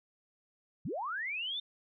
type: linear sweep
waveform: sine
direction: up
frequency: 102.7 to 3644 Hz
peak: -34 dBFS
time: 0.85-1.6 s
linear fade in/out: 5 ms
effects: none